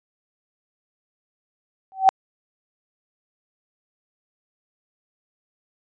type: tone with exponential growth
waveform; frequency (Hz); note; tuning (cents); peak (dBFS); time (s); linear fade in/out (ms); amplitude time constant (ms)
sine; 766; G5; -40; -6; 1.92-2.09; 0; 35
effects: resampled to 16000 Hz